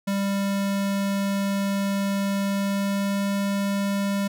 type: tone with pitch glide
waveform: square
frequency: 198 to 199.15 Hz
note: G3 to G3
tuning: +18 to +28 cents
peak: -23 dBFS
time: 0.07-4.28 s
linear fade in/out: 10 ms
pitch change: +10 cents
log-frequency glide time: 2.41-3.31 s
effects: none